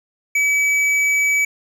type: tone with tanh clipping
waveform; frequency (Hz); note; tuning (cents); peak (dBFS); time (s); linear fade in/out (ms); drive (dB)
sine; 2287; D7; -47; -16; 0.35-1.45; 5; 11
effects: none